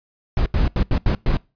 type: noise bursts at uneven times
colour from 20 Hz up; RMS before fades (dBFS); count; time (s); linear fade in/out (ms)
brown; -17; 6; 0.37-0.46 / 0.54-0.68 / 0.76-0.83 / 0.91-0.98 / 1.06-1.15 / 1.26-1.37; 2
effects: noise-tail reverb RT60 0.3 s tail -24 dB re dry + resampled to 11025 Hz